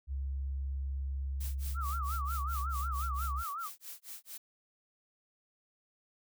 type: tone with pitch glide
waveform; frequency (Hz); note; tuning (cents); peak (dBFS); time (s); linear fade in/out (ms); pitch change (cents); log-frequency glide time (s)
sine; 68 to 66.41; C#2 to C2; -33 to +26; -33; 0.07-3.44; 50; -41; 2.24-2.91
type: noise with tremolo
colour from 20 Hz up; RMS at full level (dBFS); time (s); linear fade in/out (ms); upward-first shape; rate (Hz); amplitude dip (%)
blue; -44; 1.4-4.38; 10; sine; 4.5; 100
type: tone with vibrato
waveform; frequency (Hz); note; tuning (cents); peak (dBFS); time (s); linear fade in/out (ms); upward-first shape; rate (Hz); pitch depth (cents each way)
sine; 1244.5; D#6; 0; -36; 1.74-3.7; 50; sine; 5.5; 180
effects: none